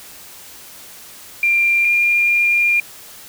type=tone pair in turn; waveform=sine; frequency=2381 / 2404 Hz; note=D7 / D7; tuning=+23 / +40 cents; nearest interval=unison; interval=17 cents; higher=second; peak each=-12 dBFS; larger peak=neither; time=1.43-1.85 / 1.85-2.8 s; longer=second; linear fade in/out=2 ms; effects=white hiss -39 dBFS RMS until 3.28 s